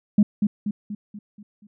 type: tone with echo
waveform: sine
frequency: 207.4 Hz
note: G#3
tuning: 2 cents flat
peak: -10 dBFS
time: 0.18-0.23 s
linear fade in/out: 5 ms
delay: 240 ms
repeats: 6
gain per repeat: -6 dB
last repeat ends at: 1.67 s
effects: tanh soft clip ceiling -7 dBFS